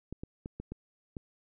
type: clicks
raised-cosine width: 3 ms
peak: -26 dBFS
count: 6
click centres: 0.126 / 0.235 / 0.459 / 0.6 / 0.72 / 1.168 s
effects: none